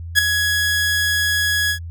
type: tone with ADSR envelope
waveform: sawtooth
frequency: 1673 Hz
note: G#6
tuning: 12 cents sharp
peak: -4 dBFS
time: 0.15-1.79 s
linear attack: 37 ms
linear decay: 4 ms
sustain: -9 dB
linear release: 88 ms
effects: added 84 Hz sine -28 dBFS peak until 1.9 s